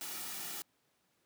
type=noise with comb filter; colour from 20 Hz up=white; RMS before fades=-42 dBFS; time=0.01-0.62 s; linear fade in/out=0 ms; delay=1.9 ms; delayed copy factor=-0.55; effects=pink hiss -75 dBFS RMS until 1.25 s + high-pass 150 Hz 12 dB/octave